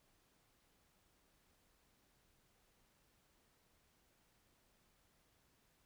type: silence
effects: pink hiss -75 dBFS RMS until 5.85 s